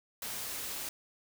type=noise; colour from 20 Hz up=white; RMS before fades=-39 dBFS; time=0.22-0.89 s; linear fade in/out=2 ms; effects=none